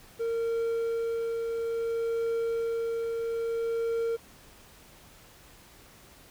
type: tone with tremolo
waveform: triangle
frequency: 460 Hz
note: A#4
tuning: 23 cents flat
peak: -24 dBFS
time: 0.19-4.17 s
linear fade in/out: 20 ms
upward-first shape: triangle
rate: 0.59 Hz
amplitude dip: 30%
effects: pink hiss -54 dBFS RMS until 6.3 s